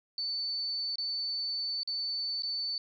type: tone with dropouts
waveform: sine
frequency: 4510 Hz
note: C#8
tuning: 29 cents sharp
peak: -31 dBFS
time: 0.18-2.78 s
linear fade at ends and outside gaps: 1 ms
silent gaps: 0.957-0.983 / 1.833-1.875 / 2.422-2.433 s
effects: none